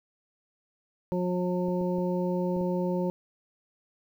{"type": "harmonic tone", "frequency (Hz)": 180, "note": "F#3", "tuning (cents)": -47, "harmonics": [1, 2, 3, 5], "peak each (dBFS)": [-28, -31, -32, -38], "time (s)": [1.12, 3.1], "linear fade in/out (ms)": 0}
{"type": "clicks", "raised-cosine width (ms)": 2, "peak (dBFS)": -28, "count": 5, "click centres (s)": [1.684, 1.812, 1.984, 2.564, 2.611]}
{"effects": ["10-bit"]}